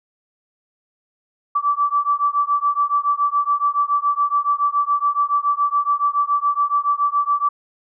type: beating tone pair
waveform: sine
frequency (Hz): 1155 / 1162.1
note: D6 / D6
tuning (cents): -29 / -19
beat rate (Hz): 7.1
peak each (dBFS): -19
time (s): 1.55-7.49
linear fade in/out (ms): 10
effects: none